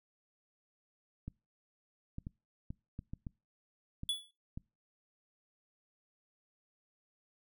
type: clicks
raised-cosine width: 5 ms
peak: -29 dBFS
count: 9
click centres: 1.28 / 2.184 / 2.269 / 2.705 / 2.991 / 3.135 / 3.268 / 4.034 / 4.575 s
type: tone with exponential decay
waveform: square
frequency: 3419 Hz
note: G#7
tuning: 50 cents sharp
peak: -29 dBFS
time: 4.09-4.31 s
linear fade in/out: 2 ms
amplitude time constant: 47 ms
effects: noise-tail reverb RT60 0.3 s tail -26 dB re dry